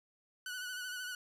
sawtooth tone with vibrato, 1484 Hz, F#6, 5 cents sharp, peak -36 dBFS, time 0.46-1.15 s, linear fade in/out 2 ms, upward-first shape sine, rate 13 Hz, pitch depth 39 cents each way, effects resampled to 32000 Hz

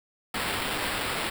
white noise with sample-and-hold, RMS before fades -30 dBFS, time 0.34-1.3 s, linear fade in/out 5 ms, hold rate 6300 Hz, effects none

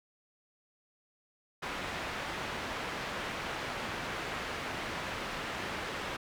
white low-pass noise, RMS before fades -38 dBFS, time 1.62-6.17 s, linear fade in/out 10 ms, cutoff 2100 Hz, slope 12 dB/octave, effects none

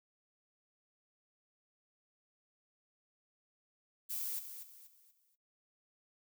violet noise with echo, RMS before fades -39 dBFS, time 4.09-4.4 s, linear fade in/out 20 ms, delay 240 ms, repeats 4, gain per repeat -9 dB, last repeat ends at 5.36 s, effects noise-tail reverb RT60 0.2 s tail -20 dB re dry

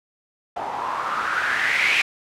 blue noise with low-pass filter sweep, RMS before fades -23 dBFS, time 0.56-2.02 s, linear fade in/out 5 ms, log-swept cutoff 770 to 2500 Hz, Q 5, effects none

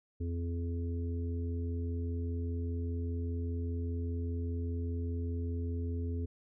harmonic tone, 85 Hz, F2, 46 cents flat, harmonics 1 / 3 / 4 / 5, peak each -33 / -41 / -53 / -45 dBFS, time 0.2-6.26 s, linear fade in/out 10 ms, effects none

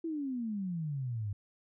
sine exponential sweep, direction down, 337.2 to 98 Hz, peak -33 dBFS, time 0.04-1.33 s, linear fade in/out 5 ms, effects none

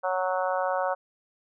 harmonic tone, 185 Hz, F#3, in tune, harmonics 3 / 4 / 5 / 6 / 7 / 8, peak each -28 / -30 / -32 / -34 / -35 / -36 dBFS, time 0.03-0.95 s, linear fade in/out 20 ms, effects none

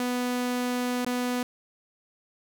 sawtooth tone with dropouts, 247.3 Hz, B3, 3 cents sharp, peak -22 dBFS, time 0-1.43 s, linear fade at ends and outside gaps 2 ms, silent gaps 1.048-1.064 s, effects none

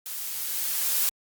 blue noise with level ramp, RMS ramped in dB -35 to -23 dBFS, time 0.06-1.09 s, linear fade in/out 0 ms, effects Opus 48 kbps

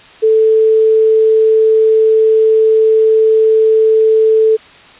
sine tone, 440 Hz, A4, in tune, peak -6 dBFS, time 0.22-4.57 s, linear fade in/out 20 ms, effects white hiss -39 dBFS RMS until 4.99 s + resampled to 8000 Hz

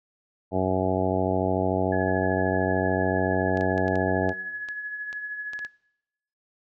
harmonic tone, 93.5 Hz, F#2, 19 cents sharp, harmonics 1 / 2 / 3 / 4 / 5 / 6 / 7 / 8 / 9, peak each -30 / -29 / -29 / -30 / -30 / -33 / -28 / -33 / -33 dBFS, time 0.51-4.34 s, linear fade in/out 50 ms
sine tone with tremolo, 1693 Hz, G#6, 33 cents sharp, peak -29 dBFS, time 1.92-5.67 s, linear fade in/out 5 ms, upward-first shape triangle, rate 13 Hz, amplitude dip 60%
clicks, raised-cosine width 0.2 ms, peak -24 dBFS, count 11, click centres 3.573 / 3.61 / 3.779 / 3.881 / 3.956 / 4.292 / 4.687 / 5.129 / 5.534 / 5.591 / 5.649 s
effects noise-tail reverb RT60 0.9 s tail -21 dB re dry

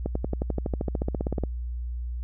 accelerating click train, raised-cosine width 2 ms, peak -14 dBFS, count 20, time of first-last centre 0.06-1.437 s, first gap 94 ms, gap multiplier 0.97, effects added 60 Hz sine -29 dBFS peak until 2.23 s

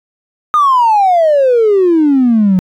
triangle exponential sweep, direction down, 1244.5 to 180 Hz, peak -3 dBFS, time 0.54-2.59 s, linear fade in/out 0 ms, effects tanh soft clip ceiling -3 dBFS

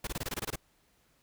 pink noise bursts, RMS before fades -35 dBFS, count 10, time 0.04-0.558 s, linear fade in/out 5 ms, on 32 ms, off 22 ms, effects pink hiss -69 dBFS RMS until 1.22 s

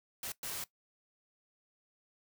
white noise bursts at uneven times, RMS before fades -40 dBFS, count 2, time 0.23-0.32 / 0.43-0.64 s, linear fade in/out 2 ms, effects noise-tail reverb RT60 0.1 s tail -18 dB re dry

